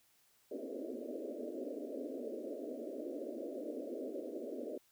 pink band-pass noise, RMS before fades -43 dBFS, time 0.51-4.78 s, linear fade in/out 5 ms, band 240 to 630 Hz, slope 96 dB/octave, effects white hiss -71 dBFS RMS until 4.91 s

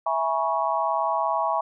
sine chord, C# minor seventh, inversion first, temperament equal with one note detuned, 659.3 / 830.6 / 968 / 1108.7 Hz, E5 / G#5 / B5 / C#6, 0 / 0 / -35 / 0 cents, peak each -27 dBFS, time 0.06-1.61 s, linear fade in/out 5 ms, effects none

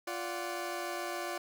20% pulse tone cluster, 348.8 / 581 / 745 Hz, F4 / D5 / F#5, -2 / -19 / +12 cents, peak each -34 / -35 / -37 dBFS, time 0.07-1.38 s, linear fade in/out 5 ms, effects none

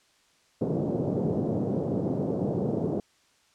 pink band-pass noise, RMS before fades -28 dBFS, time 0.61-3 s, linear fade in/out 2 ms, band 130 to 560 Hz, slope 24 dB/octave, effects white hiss -64 dBFS RMS until 3.54 s + low-pass 7000 Hz 12 dB/octave

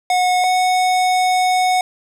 square tone pair in turn, 729 / 736.6 Hz, F#5 / F#5, -26 / -8 cents, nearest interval unison, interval 18 cents, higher second, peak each -14 dBFS, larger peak neither, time 0.1-0.44 / 0.44-1.81 s, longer second, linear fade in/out 2 ms, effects low-pass 10000 Hz 12 dB/octave + 8-bit

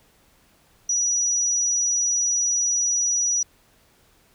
sine tone, 5840 Hz, F#8, 24 cents flat, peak -19 dBFS, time 0.89-3.43 s, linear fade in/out 5 ms, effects pink hiss -59 dBFS RMS until 4.34 s

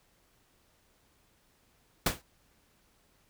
pink noise with exponential decay, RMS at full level -23 dBFS, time 2.06-2.22 s, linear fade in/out 5 ms, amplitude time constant 34 ms, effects pink hiss -68 dBFS RMS until 3.29 s

